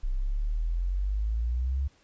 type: exponential sweep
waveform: sine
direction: up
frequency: 31 to 69.9 Hz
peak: -25 dBFS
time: 0.03-1.88 s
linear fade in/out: 10 ms
effects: pink hiss -63 dBFS RMS until 2.03 s + resampled to 16000 Hz